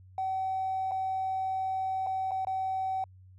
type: tone with dropouts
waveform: triangle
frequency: 761 Hz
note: F#5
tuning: 48 cents sharp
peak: -25 dBFS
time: 0.18-3.04 s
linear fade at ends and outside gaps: 2 ms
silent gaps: 0.912-0.917 / 2.065-2.069 / 2.31-2.316 / 2.449-2.47 s
effects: tanh soft clip ceiling -26 dBFS + added 93 Hz sine -51 dBFS peak until 3.38 s